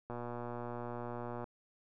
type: click train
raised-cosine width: 1 ms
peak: -28 dBFS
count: 162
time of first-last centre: 0.1-1.442 s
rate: 120 Hz
effects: none